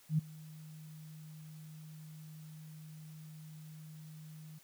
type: tone with ADSR envelope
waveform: sine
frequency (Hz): 155.56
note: D#3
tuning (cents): 0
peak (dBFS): -25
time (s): 0.09-4.59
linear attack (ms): 94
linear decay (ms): 12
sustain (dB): -23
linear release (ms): 12
effects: white hiss -63 dBFS RMS until 4.63 s